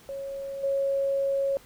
sine tone with level steps, 550 Hz, C#5, 14 cents flat, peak -32 / -23 dBFS, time 0.09-1.57 s, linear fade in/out 0 ms, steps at 0.63 s, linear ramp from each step 10 ms, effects pink hiss -54 dBFS RMS until 1.65 s

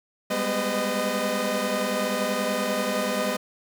sawtooth tone cluster, 196.3 / 206.7 / 247.4 / 507 / 616 Hz, G3 / G#3 / B3 / B4 / D#5, +3 / -8 / +3 / +45 / -17 cents, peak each -29 / -28 / -28 / -26 / -24 dBFS, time 0.3-3.37 s, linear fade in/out 10 ms, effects none

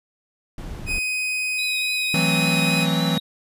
brown noise, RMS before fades -31 dBFS, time 0.58-0.99 s, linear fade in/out 2 ms
40% pulse tone, 2506 Hz, D#7, 12 cents sharp, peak -21 dBFS, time 0.86-2.87 s, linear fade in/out 50 ms
triangle tone with vibrato, 3882 Hz, B7, 31 cents flat, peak -26 dBFS, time 1.58-3.2 s, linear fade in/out 10 ms, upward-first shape triangle, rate 3.6 Hz, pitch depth 43 cents each way
square chord, F# half-diminished seventh, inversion third, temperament equal, 164.81 / 185 / 220 / 261.6 Hz, E3 / F#3 / A3 / C4, 0 / 0 / 0 / 0 cents, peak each -23 / -26 / -29 / -28 dBFS, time 2.14-3.18 s, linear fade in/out 2 ms
effects resampled to 32000 Hz

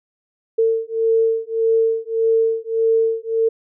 sine beating tone pair, 450.1 / 451.8 Hz, A4 / A4, +39 / +46 cents, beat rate 1.7 Hz, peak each -18 / -18 dBFS, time 0.58-3.49 s, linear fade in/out 10 ms, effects none

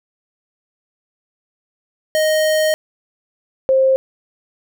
square / sine tone pair in turn, 622.3 / 529.2 Hz, D#5 / C5, 0 / +20 cents, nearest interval minor third, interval 280 cents, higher first, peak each -14 / -10 dBFS, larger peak second, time 2.15-2.74 / 3.69-3.96 s, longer first, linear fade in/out 0 ms, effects none

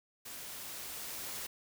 white noise with level ramp, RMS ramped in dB -46 to -41 dBFS, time 0.25-1.47 s, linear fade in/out 10 ms, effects none

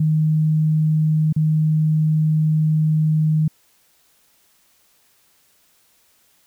sine tone with dropouts, 155.56 Hz, D#3, in tune, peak -14 dBFS, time 0-3.48 s, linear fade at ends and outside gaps 5 ms, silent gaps 1.327-1.362 s, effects white hiss -59 dBFS RMS until 6.46 s

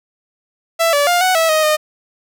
sawtooth tone with pitch steps, 664 / 576 / 704 / 742 / 652 / 625 / 613 Hz, E5 / D5 / F5 / F#5 / E5 / D#5 / D#5, +12 / -34 / +14 / +5 / -19 / +8 / -26 cents, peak -8 dBFS, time 0.79-1.77 s, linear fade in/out 20 ms, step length 140 ms, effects none

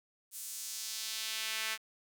sawtooth tone with high-pass filter sweep, 220 Hz, A3, in tune, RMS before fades -39 dBFS, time 0.31-1.78 s, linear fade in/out 50 ms, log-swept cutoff 9500 to 1900 Hz, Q 1.2, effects none

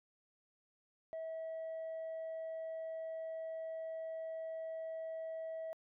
sine tone, 647 Hz, E5, 32 cents flat, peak -38 dBFS, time 1.13-5.73 s, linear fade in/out 0 ms, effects tanh soft clip ceiling -39 dBFS

